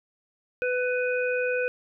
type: harmonic tone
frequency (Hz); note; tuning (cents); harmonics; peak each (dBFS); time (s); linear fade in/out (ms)
498.6; B4; +16; 1 / 3 / 5; -25 / -30 / -32; 0.62-1.68; 0
effects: none

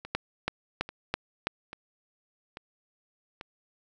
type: two click trains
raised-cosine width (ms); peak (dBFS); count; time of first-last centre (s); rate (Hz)
0.3; -11 / -24; 5 / 5; 0.15-1.47 / 0.05-3.411; 3.03 / 1.19
effects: none

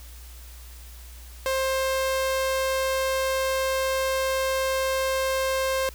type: tone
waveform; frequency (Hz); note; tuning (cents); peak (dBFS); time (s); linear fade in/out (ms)
sawtooth; 529; C5; +19; -19; 1.46-5.89; 0
effects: added 60 Hz sine -41 dBFS peak until 5.94 s + white hiss -49 dBFS RMS until 5.94 s

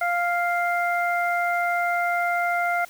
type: harmonic tone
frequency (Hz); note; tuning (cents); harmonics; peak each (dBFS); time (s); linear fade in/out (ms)
698.5; F5; 0; 1 / 2 / 3; -23 / -26 / -28; 0.01-2.85; 5
effects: white hiss -48 dBFS RMS until 2.89 s

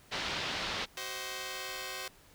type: low-pass noise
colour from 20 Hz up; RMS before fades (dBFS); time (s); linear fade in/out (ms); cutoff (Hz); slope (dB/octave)
white; -36; 0.11-0.86; 20; 4400; 24
type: chord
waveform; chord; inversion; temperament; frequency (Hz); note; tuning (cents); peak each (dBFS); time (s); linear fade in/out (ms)
5% pulse; C diminished; second; just; 376.7 / 523.3 / 627.9; Gb4 / C5 / Eb5; +31 / 0 / +16; -31 / -29 / -35; 0.97-2.08; 2
effects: pink hiss -60 dBFS RMS until 2.34 s

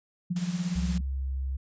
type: tone with tremolo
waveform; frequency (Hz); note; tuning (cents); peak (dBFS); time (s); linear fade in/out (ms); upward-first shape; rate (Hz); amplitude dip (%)
sine; 177; F3; +23; -24; 0.3-1.01; 10; sine; 17; 75
type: noise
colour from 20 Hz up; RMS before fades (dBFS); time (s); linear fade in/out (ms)
white; -41; 0.36-0.98; 2
type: tone with pitch glide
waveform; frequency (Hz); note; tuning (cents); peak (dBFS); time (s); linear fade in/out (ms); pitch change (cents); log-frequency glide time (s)
sine; 67.5 to 66.57; C#2 to C2; -45 to +31; -28; 0.75-1.57; 10; -24; 1.04-1.29
effects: resampled to 16000 Hz

